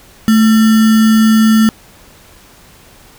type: tone with sample-and-hold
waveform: sine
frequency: 220 Hz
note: A3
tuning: in tune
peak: -5 dBFS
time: 0.28-1.69 s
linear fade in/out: 0 ms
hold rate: 1575 Hz
effects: pink hiss -42 dBFS RMS until 3.18 s